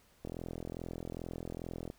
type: click train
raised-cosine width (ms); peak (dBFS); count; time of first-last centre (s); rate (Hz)
2; -27; 71; 0.25-1.901; 42.4
effects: pink hiss -66 dBFS RMS until 1.98 s